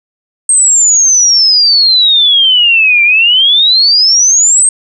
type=exponential two-way sweep; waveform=sine; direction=down then up; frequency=8470 to 2346 to 8470 Hz; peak=-4 dBFS; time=0.49-4.69 s; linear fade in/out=2 ms; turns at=3.03 s; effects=none